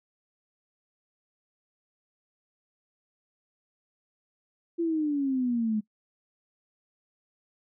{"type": "exponential sweep", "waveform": "sine", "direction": "down", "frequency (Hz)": [343.3, 210], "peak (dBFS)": -24, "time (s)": [4.78, 5.81], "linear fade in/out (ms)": 20, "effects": ["noise-tail reverb RT60 0.1 s tail -22 dB re dry"]}